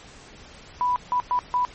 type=tone bursts at uneven times; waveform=sine; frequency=989 Hz; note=B5; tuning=2 cents sharp; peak=-19 dBFS; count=4; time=0.81-0.96 / 1.12-1.2 / 1.31-1.39 / 1.54-1.65 s; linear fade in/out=0 ms; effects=pink hiss -46 dBFS RMS until 1.74 s + MP3 32 kbps